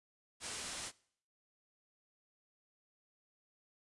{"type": "low-pass noise", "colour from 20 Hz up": "white", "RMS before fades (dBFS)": -44, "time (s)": [0.4, 0.92], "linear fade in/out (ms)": 50, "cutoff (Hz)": 10000, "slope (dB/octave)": 48, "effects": ["noise-tail reverb RT60 0.6 s tail -22 dB re dry", "resampled to 24000 Hz"]}